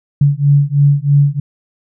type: beating tone pair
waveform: sine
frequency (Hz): 141.3 / 144.4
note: C#3 / D3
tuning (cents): +34 / -29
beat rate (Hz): 3.1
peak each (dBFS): -11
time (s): 0.21-1.4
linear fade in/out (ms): 5
effects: none